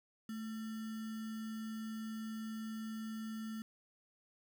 sine tone with sample-and-hold, 220 Hz, A3, in tune, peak -40 dBFS, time 0.29-3.62 s, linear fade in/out 2 ms, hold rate 1575 Hz, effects none

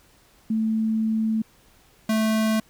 sine / square tone pair in turn, 220.6 / 219.1 Hz, A3 / A3, +5 / -7 cents, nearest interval unison, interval 12 cents, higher first, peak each -20 dBFS, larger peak neither, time 0.5-1.42 / 2.09-2.6 s, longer first, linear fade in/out 5 ms, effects pink hiss -57 dBFS RMS until 2.69 s

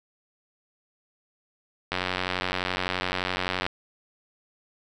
click train, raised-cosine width 0.3 ms, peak -10 dBFS, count 161, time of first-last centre 1.92-3.665 s, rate 91.7 Hz, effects none

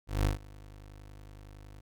25% pulse tone with ADSR envelope, 50.8 Hz, G#1, 38 cents flat, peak -20 dBFS, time 0.07-1.81 s, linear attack 180 ms, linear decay 130 ms, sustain -24 dB, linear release 12 ms, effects none

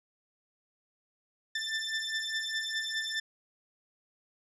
20% pulse beating tone pair, 1772 / 1776.9 Hz, A6 / A6, +12 / +17 cents, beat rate 4.9 Hz, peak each -30 dBFS, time 1.55-3.2 s, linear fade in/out 5 ms, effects resampled to 24000 Hz

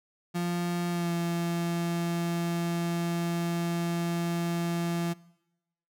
35% pulse tone with pitch glide, 174.1 to 170.42 Hz, F3 to F3, -5 to -42 cents, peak -26 dBFS, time 0.34-5.14 s, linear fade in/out 20 ms, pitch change -37 cents, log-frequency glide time 0.9-1.11 s, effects noise-tail reverb RT60 0.9 s tail -22 dB re dry

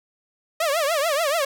sawtooth tone with vibrato, 612 Hz, D#5, 29 cents flat, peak -16 dBFS, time 0.6-1.45 s, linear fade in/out 5 ms, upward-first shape triangle, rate 6.9 Hz, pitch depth 230 cents each way, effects none

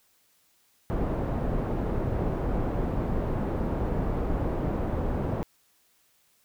pink low-pass noise, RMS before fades -28 dBFS, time 0.9-5.43 s, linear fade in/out 0 ms, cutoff 680 Hz, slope 12 dB/octave, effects white hiss -66 dBFS RMS until 6.44 s

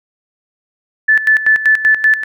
sine tone with tremolo, 1746 Hz, A6, 14 cents flat, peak -6 dBFS, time 1.08-2.24 s, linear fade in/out 10 ms, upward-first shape square, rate 5.2 Hz, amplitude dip 75%, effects none

